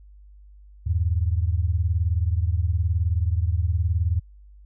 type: beating tone pair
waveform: sine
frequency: 80.4 / 99.4 Hz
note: E2 / G2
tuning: -43 / +25 cents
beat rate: 19 Hz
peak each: -21 / -24 dBFS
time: 0.86-4.2 s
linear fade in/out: 10 ms
effects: added 50 Hz sine -45 dBFS peak until 4.65 s